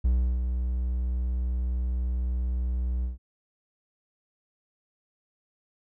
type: tone with ADSR envelope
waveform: triangle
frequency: 61.74 Hz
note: B1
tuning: in tune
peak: -17 dBFS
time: 0.04-3.18 s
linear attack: 11 ms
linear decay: 340 ms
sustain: -6 dB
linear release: 140 ms
effects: none